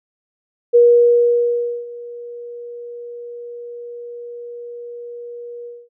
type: tone with ADSR envelope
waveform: sine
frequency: 477.8 Hz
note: A#4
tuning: 43 cents sharp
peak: -6 dBFS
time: 0.73-5.89 s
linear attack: 24 ms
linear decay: 1100 ms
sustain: -23 dB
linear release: 230 ms
effects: none